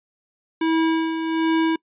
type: tone with tremolo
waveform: square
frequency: 324.1 Hz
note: E4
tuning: 29 cents flat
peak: -17 dBFS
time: 0.61-1.76 s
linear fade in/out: 5 ms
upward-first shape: sine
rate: 1.3 Hz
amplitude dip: 55%
effects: noise-tail reverb RT60 0.1 s tail -25 dB re dry + resampled to 8000 Hz